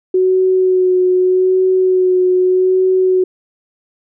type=tone with vibrato; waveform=sine; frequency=370 Hz; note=F#4; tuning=in tune; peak=-9 dBFS; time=0.14-3.24 s; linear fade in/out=5 ms; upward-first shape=sine; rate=0.82 Hz; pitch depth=18 cents each way; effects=none